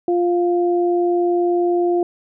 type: tone pair together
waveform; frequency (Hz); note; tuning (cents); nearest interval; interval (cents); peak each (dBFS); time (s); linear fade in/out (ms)
sine; 349.8 / 700; F4 / F5; +3 / +4; octave; 1201; -15 / -23; 0.08-2.03; 2
effects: none